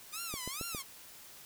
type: tone with vibrato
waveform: 5% pulse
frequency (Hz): 1174.7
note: D6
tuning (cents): 0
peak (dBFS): -27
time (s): 0.12-0.83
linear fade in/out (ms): 20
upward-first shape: sine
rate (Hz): 2.3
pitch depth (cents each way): 290
type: click train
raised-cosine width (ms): 2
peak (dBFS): -27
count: 4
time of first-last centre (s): 0.34-0.748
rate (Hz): 7.35
effects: white hiss -53 dBFS RMS until 1.45 s